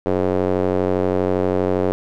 square tone with band-pass filter, 46.25 Hz, F#1, in tune, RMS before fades -19 dBFS, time 0.06-1.92 s, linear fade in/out 0 ms, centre 460 Hz, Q 2, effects none

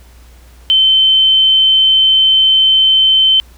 sine tone, 3083 Hz, G7, 29 cents flat, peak -6 dBFS, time 0.7-3.4 s, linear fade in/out 0 ms, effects added 60 Hz sine -38 dBFS peak until 3.57 s + pink hiss -47 dBFS RMS until 3.57 s

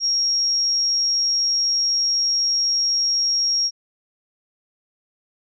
sine tone, 5588 Hz, F8, in tune, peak -17 dBFS, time 0-3.71 s, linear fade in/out 50 ms, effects none

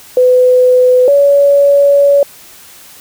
sine tone pair in turn, 503 / 565.6 Hz, B4 / C#5, +32 / +35 cents, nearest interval major second, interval 203 cents, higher second, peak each -4 dBFS, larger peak neither, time 0.17-1.08 / 1.08-2.23 s, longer second, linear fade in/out 2 ms, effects white hiss -37 dBFS RMS until 3 s

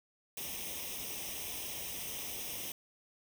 white noise with comb filter, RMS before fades -41 dBFS, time 0.37-2.72 s, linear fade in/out 2 ms, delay 0.34 ms, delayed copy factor +0.75, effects none

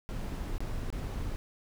brown noise with dropouts, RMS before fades -35 dBFS, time 0.09-1.36 s, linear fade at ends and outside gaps 0 ms, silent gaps 0.581-0.605 / 0.902-0.926 s, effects none

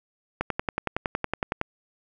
click train, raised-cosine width 0.5 ms, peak -10 dBFS, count 14, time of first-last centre 0.41-1.614 s, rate 10.8 Hz, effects none

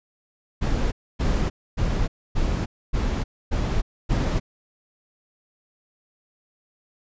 brown noise bursts, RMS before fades -22 dBFS, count 7, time 0.61-4.4 s, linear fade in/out 20 ms, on 310 ms, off 270 ms, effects resampled to 16000 Hz

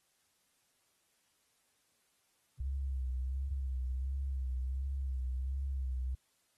sine tone with vibrato, 65.7 Hz, C2, 8 cents sharp, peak -33 dBFS, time 2.6-6.15 s, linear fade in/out 5 ms, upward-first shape sine, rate 1.4 Hz, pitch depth 63 cents each way, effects white hiss -75 dBFS RMS until 6.57 s + AAC 32 kbps

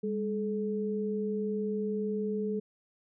sine tone pair together, 202.5 / 429.1 Hz, G#3 / A4, -43 / -43 cents, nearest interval octave + minor second, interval 1300 cents, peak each -32 / -32 dBFS, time 0.03-2.6 s, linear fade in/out 10 ms, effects none

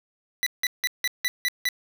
25% pulse tone bursts, 1975.5 Hz, B6, in tune, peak -18 dBFS, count 7, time 0.43-1.688 s, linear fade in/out 0 ms, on 34 ms, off 170 ms, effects none

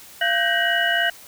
sine tone cluster, 686 / 1527 / 1590 / 1886 / 2935 Hz, F5 / G6 / G6 / A#6 / F#7, -31 / -46 / +24 / +20 / -15 cents, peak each -24 dBFS, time 0.21-1.1 s, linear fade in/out 5 ms, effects white hiss -44 dBFS RMS until 1.27 s

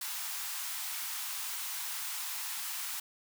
white high-pass noise, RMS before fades -38 dBFS, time 0.01-3 s, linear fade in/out 5 ms, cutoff 790 Hz, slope 48 dB/octave, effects none

